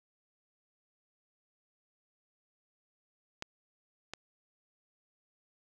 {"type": "clicks", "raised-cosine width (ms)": 0.2, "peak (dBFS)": [-20, -22], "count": 2, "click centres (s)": [3.424, 4.136], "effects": []}